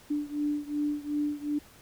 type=beating tone pair; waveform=sine; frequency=293.5 / 296.2 Hz; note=D4 / D4; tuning=-1 / +15 cents; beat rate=2.7 Hz; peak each=-30 / -32 dBFS; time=0.1-1.59 s; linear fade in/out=10 ms; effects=pink hiss -55 dBFS RMS until 1.81 s